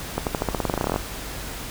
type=accelerating click train; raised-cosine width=1 ms; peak=-8 dBFS; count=18; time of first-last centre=0.18-0.961 s; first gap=88 ms; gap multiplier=0.91; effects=added 50 Hz sine -38 dBFS peak until 1.7 s + pink hiss -34 dBFS RMS until 1.7 s